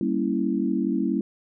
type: chord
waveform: sine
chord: G diminished seventh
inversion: none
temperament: equal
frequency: 196 / 233.1 / 277.2 / 329.6 Hz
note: G3 / Bb3 / Db4 / Fb4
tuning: 0 / 0 / 0 / 0 cents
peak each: -27 dBFS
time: 0.01-1.21 s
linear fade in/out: 2 ms
effects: none